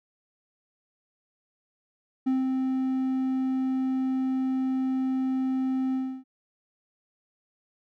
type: tone with ADSR envelope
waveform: triangle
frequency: 261.5 Hz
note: C4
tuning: 1 cent flat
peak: -19 dBFS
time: 2.26-6.24 s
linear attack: 13 ms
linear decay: 170 ms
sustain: -3 dB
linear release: 300 ms
effects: none